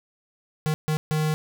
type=tone bursts at uneven times; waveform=square; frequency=154.6 Hz; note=D#3; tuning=11 cents flat; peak=-22 dBFS; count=3; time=0.66-0.74 / 0.88-0.97 / 1.11-1.34 s; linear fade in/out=0 ms; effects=none